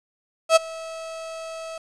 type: tone with ADSR envelope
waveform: 35% pulse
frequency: 650 Hz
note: E5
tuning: 24 cents flat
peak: -8 dBFS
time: 0.49-1.78 s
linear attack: 70 ms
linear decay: 18 ms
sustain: -23 dB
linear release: 4 ms
effects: resampled to 22050 Hz + 8-bit